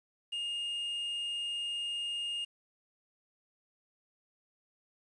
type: tone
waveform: triangle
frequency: 2835 Hz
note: F7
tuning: 25 cents sharp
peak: -32 dBFS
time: 0.32-2.45 s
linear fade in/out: 10 ms
effects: resampled to 22050 Hz + 10-bit